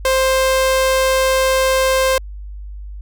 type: tone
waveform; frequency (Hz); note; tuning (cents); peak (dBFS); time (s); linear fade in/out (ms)
sawtooth; 525; C5; +6; -9; 0.05-2.18; 2
effects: added 50 Hz sine -28 dBFS peak until 3.01 s